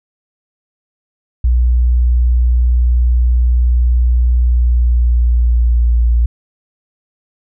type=tone with pitch glide; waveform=sine; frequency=60.6 to 58.54 Hz; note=B1 to A#1; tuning=-32 to +8 cents; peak=-8 dBFS; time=1.44-6.26 s; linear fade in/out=5 ms; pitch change=-60 cents; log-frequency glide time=4.39-6.07 s; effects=none